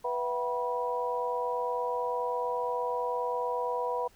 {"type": "tone cluster", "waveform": "sine", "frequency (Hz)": [492.1, 668, 757, 975], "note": ["B4", "E5", "F#5", "B5"], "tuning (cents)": [-6, 23, 39, -23], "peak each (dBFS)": [-32, -38, -38, -32], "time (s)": [0.04, 4.08], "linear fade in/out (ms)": 10, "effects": ["pink hiss -62 dBFS RMS until 4.15 s"]}